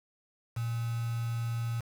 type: tone with quantisation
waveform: sine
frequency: 116.4 Hz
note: A#2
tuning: 2 cents flat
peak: -30 dBFS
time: 0.56-1.81 s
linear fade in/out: 10 ms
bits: 7
effects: none